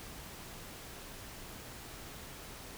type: silence
effects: pink hiss -48 dBFS RMS until 2.77 s